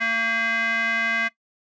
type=tone with band-pass filter; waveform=square; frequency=227.9 Hz; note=A#3; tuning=39 cents flat; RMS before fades=-23 dBFS; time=0-1.29 s; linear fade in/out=20 ms; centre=1900 Hz; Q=6.6; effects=noise-tail reverb RT60 0.1 s tail -18 dB re dry + resampled to 16000 Hz